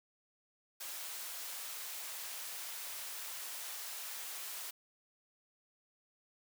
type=high-pass noise; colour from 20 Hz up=white; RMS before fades=-44 dBFS; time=0.8-4.71 s; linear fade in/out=10 ms; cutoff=650 Hz; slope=12 dB/octave; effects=none